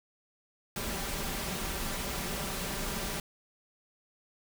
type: noise with comb filter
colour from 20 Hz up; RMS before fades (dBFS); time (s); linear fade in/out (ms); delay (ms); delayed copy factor
pink; -35; 0.76-3.2; 2; 5.1; +0.5
effects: none